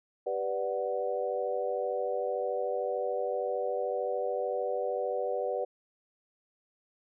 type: chord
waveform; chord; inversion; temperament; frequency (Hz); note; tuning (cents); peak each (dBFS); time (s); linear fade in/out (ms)
sine; G major seventh; none; equal; 392 / 493.9 / 587.3 / 740; G4 / B4 / D5 / F#5; 0 / 0 / 0 / 0; -37 / -32 / -34 / -37; 0.26-5.65; 10
effects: none

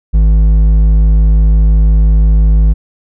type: tone with hard clipping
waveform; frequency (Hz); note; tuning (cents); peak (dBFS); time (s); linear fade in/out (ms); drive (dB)
sine; 52.9; G#1; +33; -6; 0.13-2.74; 20; 6
effects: none

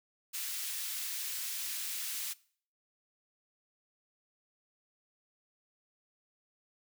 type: high-pass noise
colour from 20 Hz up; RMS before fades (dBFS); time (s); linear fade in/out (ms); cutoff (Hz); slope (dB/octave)
white; -38; 0.33-2.34; 20; 2000; 12
effects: noise-tail reverb RT60 0.5 s tail -21 dB re dry

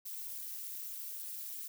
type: noise with amplitude modulation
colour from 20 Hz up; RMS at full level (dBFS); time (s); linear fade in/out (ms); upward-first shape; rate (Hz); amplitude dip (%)
violet; -39; 0.05-1.68; 10; sine; 215; 95
effects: none

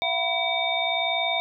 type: tone cluster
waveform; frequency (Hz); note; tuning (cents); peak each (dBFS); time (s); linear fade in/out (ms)
sine; 677 / 738 / 975 / 2285 / 3651; E5 / F#5 / B5 / D7 / A#7; +46 / -5 / -23 / -48 / -37; -28 / -30 / -35 / -28 / -27; 0.02-1.4; 0
effects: none

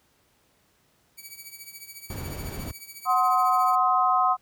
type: tone with tremolo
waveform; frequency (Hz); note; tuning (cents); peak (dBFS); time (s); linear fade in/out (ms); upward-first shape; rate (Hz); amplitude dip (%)
5% pulse; 2283; D7; -50; -28; 1.17-3.76; 20; triangle; 14; 80
type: noise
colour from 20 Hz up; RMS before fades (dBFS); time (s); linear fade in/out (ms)
brown; -29; 2.1-2.71; 2
type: chord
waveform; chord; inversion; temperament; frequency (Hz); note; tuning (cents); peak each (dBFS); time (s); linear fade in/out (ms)
sine; C diminished; second; equal with one note detuned; 740 / 1046.5 / 1264.8; Gb5 / C6 / Eb6; 0 / 0 / +28; -23; 3.05-4.37; 50
effects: pink hiss -65 dBFS RMS until 4.41 s + high-pass 60 Hz 12 dB/octave

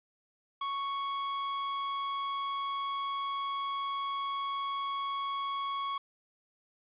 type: tone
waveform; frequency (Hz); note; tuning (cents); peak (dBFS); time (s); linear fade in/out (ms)
45% pulse; 1108.7; C#6; 0; -32; 0.61-5.98; 5
effects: resampled to 8000 Hz + 10-bit

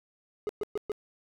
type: tone bursts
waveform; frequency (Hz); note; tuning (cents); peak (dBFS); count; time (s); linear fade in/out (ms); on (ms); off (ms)
triangle; 417.6; G#4; +10; -26; 4; 0.47-0.918; 0; 22; 120
effects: none

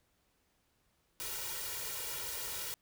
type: noise with comb filter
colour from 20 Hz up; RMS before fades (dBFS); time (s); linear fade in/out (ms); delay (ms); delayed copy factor
white; -40; 1.2-2.74; 0; 2.1; +0.85
effects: pink hiss -75 dBFS RMS until 2.81 s

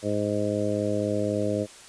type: harmonic tone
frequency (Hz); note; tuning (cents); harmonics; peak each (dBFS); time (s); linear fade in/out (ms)
103.83; G#2; 0; 1 / 2 / 3 / 4 / 5 / 6; -32 / -31 / -30 / -32 / -29 / -31; 0.02-1.67; 50
effects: white hiss -47 dBFS RMS until 1.88 s + resampled to 22050 Hz

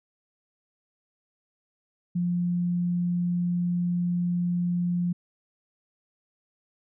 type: tone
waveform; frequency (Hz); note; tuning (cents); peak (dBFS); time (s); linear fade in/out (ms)
sine; 175.6; F3; +10; -23; 2.15-5.13; 10
effects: none

